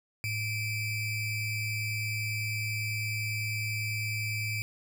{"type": "ring-modulated tone", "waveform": "square", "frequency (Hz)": 1219, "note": "D#6", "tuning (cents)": -36, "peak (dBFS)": -28, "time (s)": [0.24, 4.62], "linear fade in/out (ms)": 0, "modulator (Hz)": 1110, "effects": []}